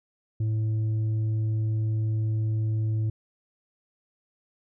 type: tone with tanh clipping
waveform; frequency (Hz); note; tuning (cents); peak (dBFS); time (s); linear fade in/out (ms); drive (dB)
sine; 109.3; A2; -11; -24; 0.4-3.1; 5; 4
effects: none